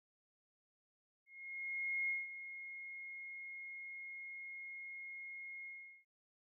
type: tone with ADSR envelope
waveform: sine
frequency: 2151 Hz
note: C7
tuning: 47 cents sharp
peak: -34 dBFS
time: 1.26-6.05 s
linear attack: 830 ms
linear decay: 180 ms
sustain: -12 dB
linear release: 390 ms
effects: none